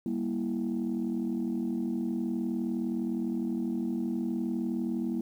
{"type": "chord", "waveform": "sine", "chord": "E diminished", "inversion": "first", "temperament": "just", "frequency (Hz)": [197.78, 237.3, 329.6], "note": ["G3", "Bb3", "E4"], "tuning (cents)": [16, 31, 0], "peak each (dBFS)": [-33, -30, -33], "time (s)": [0.06, 5.21], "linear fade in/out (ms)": 2, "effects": ["tanh soft clip ceiling -23 dBFS", "10-bit"]}